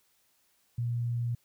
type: tone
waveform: sine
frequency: 119.1 Hz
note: A#2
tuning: 38 cents sharp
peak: -28 dBFS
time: 0.78-1.35 s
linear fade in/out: 5 ms
effects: white hiss -70 dBFS RMS until 1.44 s